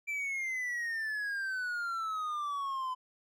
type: exponential sweep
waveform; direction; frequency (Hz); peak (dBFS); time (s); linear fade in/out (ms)
triangle; down; 2349 to 1012; -31; 0.07-2.95; 20
effects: none

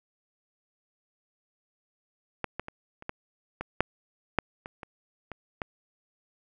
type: clicks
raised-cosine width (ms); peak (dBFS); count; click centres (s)
0.5; -14 / -17 / -23 / -29 / -17 / -18 / -6 / -7 / -23 / -25 / -23 / -16; 12; 2.443 / 2.596 / 2.684 / 3.024 / 3.094 / 3.61 / 3.806 / 4.387 / 4.659 / 4.832 / 5.317 / 5.618
effects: none

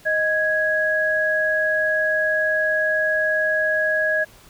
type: tone pair together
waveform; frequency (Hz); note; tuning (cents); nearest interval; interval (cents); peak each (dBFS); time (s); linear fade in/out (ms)
sine; 624.4 / 1661.2; D#5 / G#6; +6 / 0; octave + perfect fourth; 1694; -22 / -19; 0.05-4.25; 20
effects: pink hiss -49 dBFS RMS until 4.49 s

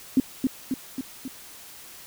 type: tone with echo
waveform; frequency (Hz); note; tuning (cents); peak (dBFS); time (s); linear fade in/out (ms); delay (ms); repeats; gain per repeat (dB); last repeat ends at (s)
sine; 261.6; C4; 0; -14; 0.17-0.2; 2; 270; 4; -4; 1.28
effects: white hiss -45 dBFS RMS until 2.06 s

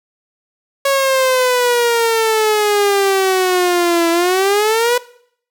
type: exponential two-way sweep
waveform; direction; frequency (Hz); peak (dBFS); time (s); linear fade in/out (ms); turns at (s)
sawtooth; down then up; 554.4 to 333.6 to 496.2; -8; 0.85-4.98; 5; 4.1
effects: noise-tail reverb RT60 0.6 s tail -19 dB re dry

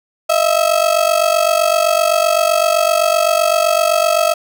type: ring-modulated tone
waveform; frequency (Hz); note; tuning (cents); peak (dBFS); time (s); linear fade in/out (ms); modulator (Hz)
35% pulse; 650; E5; -24; -7; 0.29-4.34; 10; 23.9
effects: none

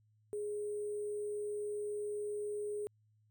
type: tone with sample-and-hold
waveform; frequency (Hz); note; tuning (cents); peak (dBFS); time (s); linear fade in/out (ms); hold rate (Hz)
sine; 416.3; G#4; +4; -36; 0.33-2.87; 0; 8820
effects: added 107 Hz sine -68 dBFS peak until 3.3 s

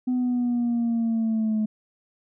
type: linear sweep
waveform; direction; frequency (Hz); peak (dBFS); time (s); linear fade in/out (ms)
sine; down; 252.5 to 214.1; -19; 0.07-1.66; 10
effects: tanh soft clip ceiling -19 dBFS

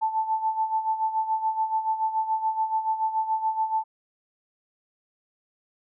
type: tone with tremolo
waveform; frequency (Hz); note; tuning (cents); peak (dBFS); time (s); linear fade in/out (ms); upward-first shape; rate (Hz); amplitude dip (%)
sine; 880; A5; 0; -20; 0.01-3.84; 20; sine; 7; 70
effects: none

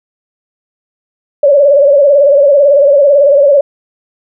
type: tone with vibrato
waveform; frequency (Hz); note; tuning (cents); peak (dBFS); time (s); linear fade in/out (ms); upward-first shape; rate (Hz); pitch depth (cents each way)
sine; 567; C#5; +39; -3; 1.43-3.61; 5; sine; 18; 78
effects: none

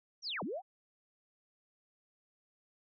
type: linear two-way sweep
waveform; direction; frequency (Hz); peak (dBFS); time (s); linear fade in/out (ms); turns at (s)
sine; down then up; 5910 to 155.56 to 821; -36; 0.22-0.62; 50; 0.43
effects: none

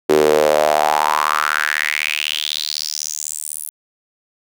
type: tone with high-pass filter sweep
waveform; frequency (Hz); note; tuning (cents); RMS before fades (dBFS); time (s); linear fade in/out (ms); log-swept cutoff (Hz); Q
sawtooth; 76; D#2; -40; -18; 0.09-3.7; 10; 370 to 11000; 5.2
effects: none

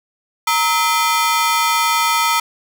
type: ring-modulated tone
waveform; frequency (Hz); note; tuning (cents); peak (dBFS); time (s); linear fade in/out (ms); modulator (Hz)
sawtooth; 1108.7; C#6; 0; -7; 0.47-2.4; 5; 181
effects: none

